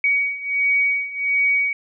sine beating tone pair, 2254 / 2255.4 Hz, C#7 / C#7, +28 / +29 cents, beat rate 1.4 Hz, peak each -22 / -19 dBFS, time 0.04-1.73 s, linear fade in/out 2 ms, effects none

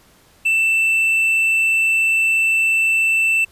triangle tone, 2663 Hz, E7, 17 cents sharp, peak -12 dBFS, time 0.45-3.45 s, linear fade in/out 10 ms, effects pink hiss -52 dBFS RMS until 3.51 s + resampled to 32000 Hz

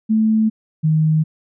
sine tone pair in turn, 219 / 156.43 Hz, A3 / D#3, -8 / +10 cents, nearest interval tritone, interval 582 cents, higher first, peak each -12 dBFS, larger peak neither, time 0.09-0.5 / 0.83-1.24 s, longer neither, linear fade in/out 20 ms, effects none

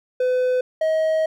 triangle tone pair in turn, 505 / 634.1 Hz, B4 / D#5, +39 / +33 cents, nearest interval major third, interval 394 cents, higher second, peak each -15 dBFS, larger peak neither, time 0.2-0.61 / 0.81-1.26 s, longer second, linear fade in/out 5 ms, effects none

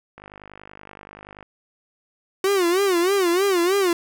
click train, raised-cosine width 0.5 ms, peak -25 dBFS, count 64, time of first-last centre 0.18-1.428 s, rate 50.5 Hz
45% pulse tone with vibrato, 370 Hz, F#4, in tune, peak -17 dBFS, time 2.44-3.93 s, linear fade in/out 2 ms, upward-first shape sine, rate 3.2 Hz, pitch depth 150 cents each way
effects none

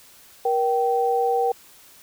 sine tone pair together, 474.4 / 774.5 Hz, A#4 / G5, +30 / -21 cents, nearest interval minor sixth, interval 849 cents, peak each -21 dBFS, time 0.45-1.52 s, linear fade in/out 5 ms, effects white hiss -50 dBFS RMS until 2.02 s

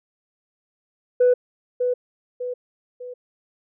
sine tone with echo, 495.8 Hz, B4, 7 cents sharp, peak -11 dBFS, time 1.2-1.34 s, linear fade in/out 10 ms, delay 600 ms, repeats 3, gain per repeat -7 dB, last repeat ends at 3.14 s, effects tanh soft clip ceiling -10 dBFS

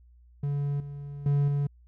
triangle tone with level steps, 142.8 Hz, D3, 48 cents flat, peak -24 / -34 / -19 / -22 dBFS, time 0.43-1.67 s, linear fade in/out 5 ms, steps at 0.8 / 1.26 / 1.48 s, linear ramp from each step 2 ms, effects added 60 Hz sine -53 dBFS peak until 1.87 s

